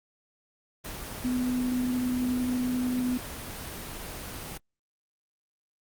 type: tone in noise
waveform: sine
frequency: 250 Hz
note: B3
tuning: 21 cents sharp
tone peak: -25 dBFS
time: 1.24-3.18 s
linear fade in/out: 10 ms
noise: pink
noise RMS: -38 dBFS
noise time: 0.84-4.58 s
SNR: +10 dB
effects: Opus 24 kbps